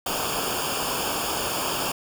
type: noise with comb filter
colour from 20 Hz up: pink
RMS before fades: -27 dBFS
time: 0.06-1.92 s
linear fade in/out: 5 ms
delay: 0.5 ms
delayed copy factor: -0.85
effects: none